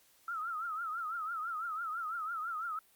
sine tone with vibrato, 1318.5 Hz, E6, in tune, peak -35 dBFS, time 0.28-2.79 s, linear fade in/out 2 ms, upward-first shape triangle, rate 6 Hz, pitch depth 140 cents each way, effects white hiss -66 dBFS RMS until 2.95 s + Opus 48 kbps

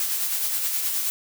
blue noise with tremolo, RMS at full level -24 dBFS, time 0-1.1 s, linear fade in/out 0 ms, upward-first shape sine, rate 9.5 Hz, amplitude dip 35%, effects none

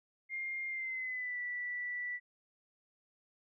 sine tone with pitch glide, 2117 to 1963.9 Hz, C7 to B6, +20 to -10 cents, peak -36 dBFS, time 0.29-2.2 s, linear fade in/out 50 ms, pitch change -130 cents, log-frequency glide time 0.68-1.39 s, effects none

